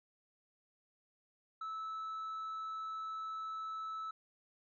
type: tone with tanh clipping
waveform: triangle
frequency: 1307 Hz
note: E6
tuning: 15 cents flat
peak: -40 dBFS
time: 1.61-4.11 s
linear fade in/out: 5 ms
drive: 7 dB
effects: none